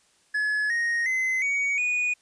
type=tone with pitch steps; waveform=triangle; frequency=1703 / 1867.9 / 2049 / 2247 / 2465 Hz; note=G#6 / A#6 / C7 / C#7 / D#7; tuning=+43 / +3 / -37 / +23 / -17 cents; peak=-21 dBFS; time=0.34-2.14 s; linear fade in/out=10 ms; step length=360 ms; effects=white hiss -63 dBFS RMS until 2.21 s + resampled to 22050 Hz